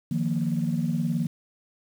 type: chord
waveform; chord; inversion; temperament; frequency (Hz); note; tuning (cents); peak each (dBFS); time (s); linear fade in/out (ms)
sine; Eb suspended second; none; equal; 155.56 / 174.61 / 233.1; Eb3 / F3 / Bb3; 0 / 0 / 0; -27; 0.11-1.27; 5
effects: tanh soft clip ceiling -15 dBFS + 8-bit